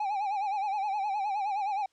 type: tone with vibrato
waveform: triangle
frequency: 810 Hz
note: G#5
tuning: 43 cents flat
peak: -26 dBFS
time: 0-1.86 s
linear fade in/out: 5 ms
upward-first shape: sine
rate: 9.6 Hz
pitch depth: 96 cents each way
effects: white hiss -71 dBFS RMS until 1.92 s + low-pass 6000 Hz 12 dB/octave